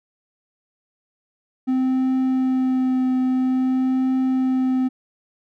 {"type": "tone with vibrato", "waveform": "triangle", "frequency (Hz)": 258.5, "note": "C4", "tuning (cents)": -21, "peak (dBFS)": -15, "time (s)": [1.67, 4.89], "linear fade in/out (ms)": 20, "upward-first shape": "triangle", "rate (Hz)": 0.5, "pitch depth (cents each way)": 14, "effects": []}